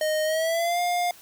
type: tone with pitch glide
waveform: square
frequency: 619 to 706.9 Hz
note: D#5 to F5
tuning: -9 to +21 cents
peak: -23 dBFS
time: 0.01-1.11 s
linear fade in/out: 2 ms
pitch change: +230 cents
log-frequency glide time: 0.24-0.8 s
effects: white hiss -50 dBFS RMS until 1.21 s